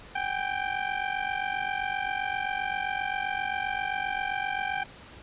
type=ring-modulated tone; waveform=20% pulse; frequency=785 Hz; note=G5; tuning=2 cents sharp; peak=-20 dBFS; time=0.15-4.84 s; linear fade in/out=5 ms; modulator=23.8 Hz; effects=pink hiss -48 dBFS RMS until 5.22 s + resampled to 8000 Hz